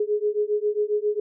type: beating tone pair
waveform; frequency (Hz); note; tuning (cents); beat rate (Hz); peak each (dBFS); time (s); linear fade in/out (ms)
sine; 415.3 / 422.7; G#4 / G#4; 0 / +31; 7.4; -24 / -24; 0-1.2; 5
effects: none